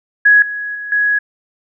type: tone with level steps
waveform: sine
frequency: 1671 Hz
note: G#6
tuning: 10 cents sharp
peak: -5 / -20 / -23 / -11 dBFS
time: 0.25-1.19 s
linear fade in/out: 10 ms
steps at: 0.42 / 0.75 / 0.92 s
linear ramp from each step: 2 ms
effects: none